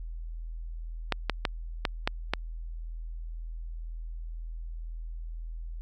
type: clicks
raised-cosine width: 0.3 ms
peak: -9 dBFS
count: 6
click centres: 1.123 / 1.297 / 1.452 / 1.852 / 2.075 / 2.336 s
effects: added 41 Hz sine -35 dBFS peak until 5.81 s